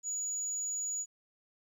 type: tone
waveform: sine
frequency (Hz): 6860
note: A8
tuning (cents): -45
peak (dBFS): -32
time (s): 0.03-1.06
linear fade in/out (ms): 50
effects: tanh soft clip ceiling -28 dBFS + 12-bit